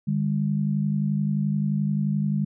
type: tone pair together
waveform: sine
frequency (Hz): 150 / 201.5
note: D3 / G3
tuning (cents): +37 / +48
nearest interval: perfect fourth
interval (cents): 511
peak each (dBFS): -24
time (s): 0.07-2.45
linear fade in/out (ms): 10
effects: none